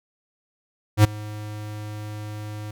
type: tone with ADSR envelope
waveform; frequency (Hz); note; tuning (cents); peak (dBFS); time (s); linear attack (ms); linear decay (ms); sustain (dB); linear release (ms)
square; 105.8; G#2; +33; -9; 0.97-2.71; 73; 10; -23; 4
effects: none